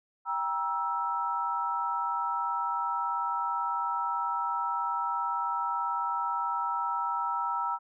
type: chord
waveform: sine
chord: E diminished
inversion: first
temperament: just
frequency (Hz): 791.1 / 949.3 / 1318.5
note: G5 / Bb5 / E6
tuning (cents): +16 / +31 / 0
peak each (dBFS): -36 / -31 / -31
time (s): 0.25-7.79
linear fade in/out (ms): 50
effects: none